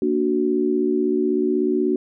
sine chord, Bb augmented, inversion none, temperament equal, 233.1 / 293.7 / 370 Hz, Bb3 / D4 / F#4, 0 / 0 / 0 cents, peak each -24 / -22 / -20 dBFS, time 0.02-1.96 s, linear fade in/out 2 ms, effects none

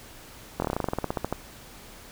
slowing click train, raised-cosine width 1 ms, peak -12 dBFS, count 17, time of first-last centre 0.6-1.326 s, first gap 22 ms, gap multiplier 1.09, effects pink hiss -47 dBFS RMS until 2.11 s

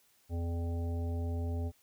harmonic tone with a mistuned harmonic, 84.5 Hz, E2, 43 cents sharp, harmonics 1 / 3 / 5 / 7 / 9, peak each -32 / -42 / -46 / -49 / -51 dBFS, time 0.29-1.72 s, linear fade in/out 50 ms, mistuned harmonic 9, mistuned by +39 cents, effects white hiss -68 dBFS RMS until 1.82 s

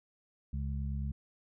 harmonic tone, 69.2 Hz, C#2, 2 cents flat, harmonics 1 / 2 / 3, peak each -34 / -39 / -43 dBFS, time 0.53-1.12 s, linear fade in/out 5 ms, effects none

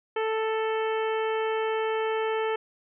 harmonic tone, 440.8 Hz, A4, 3 cents sharp, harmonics 1 / 2 / 3 / 4 / 5 / 6 / 7, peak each -26 / -32 / -36 / -38 / -40 / -42 / -43 dBFS, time 0.16-2.56 s, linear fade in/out 5 ms, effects none

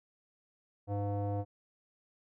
square tone with low-pass filter, 101.5 Hz, G#2, 39 cents flat, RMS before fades -34 dBFS, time 0.87-1.45 s, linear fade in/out 50 ms, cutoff 650 Hz, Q 3.8, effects none

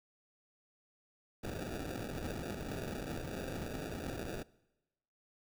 white noise with sample-and-hold, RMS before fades -41 dBFS, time 1.43-4.43 s, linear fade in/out 10 ms, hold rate 1050 Hz, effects noise-tail reverb RT60 1.0 s tail -22 dB re dry

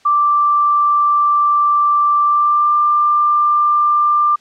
sine tone with pitch glide, 1174.7 to 1189 Hz, D6 to D6, 0 to +21 cents, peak -10 dBFS, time 0.05-4.36 s, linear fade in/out 10 ms, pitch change +21 cents, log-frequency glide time 2.23-2.73 s, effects white hiss -51 dBFS RMS until 4.4 s + low-pass 5000 Hz 12 dB/octave

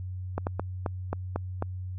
clicks, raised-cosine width 1 ms, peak -15 dBFS, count 7, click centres 0.38 / 0.469 / 0.596 / 0.862 / 1.13 / 1.36 / 1.624 s, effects added 92 Hz sine -33 dBFS peak until 1.98 s

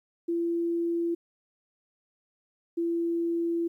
sine tone pair in turn, 339.1 / 337.6 Hz, E4 / E4, +49 / +41 cents, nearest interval unison, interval 8 cents, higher first, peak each -25 dBFS, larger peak neither, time 0.28-1.15 / 2.77-3.68 s, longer second, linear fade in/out 10 ms, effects 11-bit

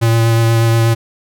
square tone with vibrato, 114.6 Hz, A#2, 29 cents flat, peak -10 dBFS, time 0.01-0.95 s, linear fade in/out 20 ms, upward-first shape sine, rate 8.3 Hz, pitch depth 13 cents each way, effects none

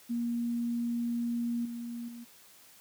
sine tone with level steps, 236.3 Hz, A#3, 24 cents sharp, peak -29 / -36 / -42 dBFS, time 0.09-2.25 s, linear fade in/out 20 ms, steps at 1.65 / 2.08 s, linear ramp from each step 5 ms, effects white hiss -57 dBFS RMS until 2.8 s + high-pass 80 Hz 12 dB/octave

